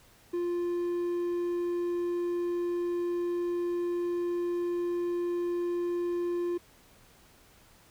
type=tone; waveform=triangle; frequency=349.2 Hz; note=F4; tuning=in tune; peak=-26 dBFS; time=0.33-6.58 s; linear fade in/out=10 ms; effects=pink hiss -59 dBFS RMS until 7.9 s